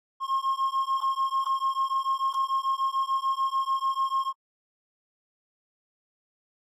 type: beating tone pair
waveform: triangle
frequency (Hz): 1070 / 1076.8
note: C6 / C6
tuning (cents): +38 / +49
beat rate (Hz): 6.8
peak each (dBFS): -25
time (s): 0.2-4.33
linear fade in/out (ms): 50
effects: tanh soft clip ceiling -15 dBFS + AAC 48 kbps